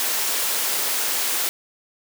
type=high-pass noise; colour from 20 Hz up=white; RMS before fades=-23 dBFS; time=0-1.49 s; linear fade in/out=0 ms; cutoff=340 Hz; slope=12 dB/octave; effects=none